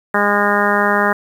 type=harmonic tone; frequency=204.5 Hz; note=G#3; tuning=26 cents flat; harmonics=1 / 2 / 3 / 4 / 5 / 6 / 7 / 8 / 9; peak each=-21 / -21 / -21 / -21 / -21 / -21 / -21 / -21 / -21 dBFS; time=0.14-1.13 s; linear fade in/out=5 ms; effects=7-bit